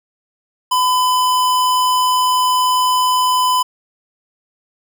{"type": "tone", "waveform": "square", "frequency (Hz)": 1007, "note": "B5", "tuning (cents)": 33, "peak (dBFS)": -13, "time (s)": [0.71, 3.63], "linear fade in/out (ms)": 10, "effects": ["9-bit"]}